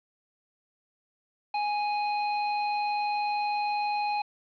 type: tone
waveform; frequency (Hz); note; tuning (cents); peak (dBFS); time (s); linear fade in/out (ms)
square; 830.6; G#5; 0; -27; 1.54-4.22; 5
effects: resampled to 11025 Hz + 9-bit